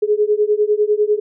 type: beating tone pair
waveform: sine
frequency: 415.3 / 425.3 Hz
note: G#4 / G#4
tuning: 0 / +41 cents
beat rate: 10 Hz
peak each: -16 / -16 dBFS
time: 0.02-1.2 s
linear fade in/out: 10 ms
effects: none